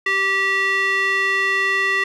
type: tone with band-pass filter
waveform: square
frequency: 389 Hz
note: G4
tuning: 13 cents flat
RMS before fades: -19 dBFS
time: 0.06-2.04 s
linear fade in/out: 5 ms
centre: 2100 Hz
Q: 3.7
effects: none